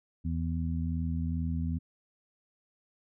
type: harmonic tone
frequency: 82.41 Hz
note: E2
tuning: in tune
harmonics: 1 / 2 / 3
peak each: -31 / -34 / -36 dBFS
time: 0.24-1.79 s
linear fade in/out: 20 ms
effects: none